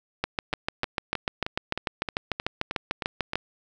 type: two click trains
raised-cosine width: 0.3 ms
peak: -13 / -9 dBFS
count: 10 / 22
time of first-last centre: 0.53-3.334 / 0.24-3.356 s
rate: 3.21 / 6.74 Hz
effects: none